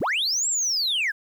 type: linear two-way sweep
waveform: sine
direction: up then down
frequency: 35.51 to 7750 to 1538 Hz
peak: -19 dBFS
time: 0-1.12 s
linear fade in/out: 20 ms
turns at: 0.48 s
effects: tanh soft clip ceiling -20 dBFS + 9-bit